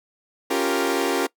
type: chord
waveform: sawtooth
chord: G half-diminished seventh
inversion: second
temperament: equal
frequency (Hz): 277.2 / 349.2 / 392 / 466.2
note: Db4 / F4 / G4 / Bb4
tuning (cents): 0 / 0 / 0 / 0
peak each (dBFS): -22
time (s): 0.5-1.27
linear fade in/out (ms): 10
effects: noise-tail reverb RT60 0.1 s tail -21 dB re dry